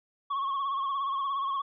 triangle tone with vibrato, 1099 Hz, C#6, 15 cents flat, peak -26 dBFS, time 0.3-1.62 s, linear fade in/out 10 ms, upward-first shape sine, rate 17 Hz, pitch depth 54 cents each way, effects resampled to 11025 Hz

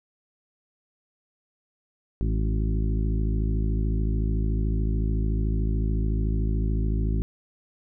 harmonic tone with a mistuned harmonic, 53.7 Hz, A1, 41 cents flat, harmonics 1 / 2 / 3 / 4 / 5 / 6 / 7, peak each -23 / -29 / -33 / -35 / -37 / -39 / -40 dBFS, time 2.21-7.22 s, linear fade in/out 0 ms, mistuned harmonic 4, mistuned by -40 cents, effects none

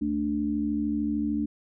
harmonic tone, 73.42 Hz, D2, in tune, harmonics 1 / 3 / 4, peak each -39 / -28 / -27 dBFS, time 0.01-1.46 s, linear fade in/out 10 ms, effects none

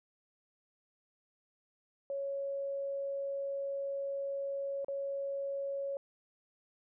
sine tone with dropouts, 554.4 Hz, C#5, in tune, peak -34 dBFS, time 2.1-5.97 s, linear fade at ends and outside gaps 1 ms, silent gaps 4.846-4.883 s, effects none

